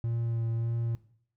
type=tone with vibrato; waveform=triangle; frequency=115.6 Hz; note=A#2; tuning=14 cents flat; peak=-26 dBFS; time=0.04-0.95 s; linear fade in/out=0 ms; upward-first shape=sine; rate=1.7 Hz; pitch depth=16 cents each way; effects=noise-tail reverb RT60 0.6 s tail -18 dB re dry